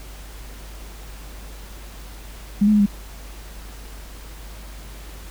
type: tone with pitch steps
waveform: sine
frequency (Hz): 204.1 / 212.7 / 208.7 / 202.2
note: G#3 / G#3 / G#3 / G#3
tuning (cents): -30 / +42 / +9 / -46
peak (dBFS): -12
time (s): 2.61-2.862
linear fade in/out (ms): 10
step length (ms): 63
effects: added 50 Hz sine -36 dBFS peak until 5.3 s + pink hiss -43 dBFS RMS until 5.3 s